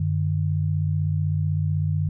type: tone pair together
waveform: sine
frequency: 95.3 / 151.28 Hz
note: G2 / D#3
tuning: -48 / -48 cents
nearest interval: minor sixth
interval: 800 cents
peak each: -23 / -23 dBFS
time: 0-2.09 s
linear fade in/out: 5 ms
effects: none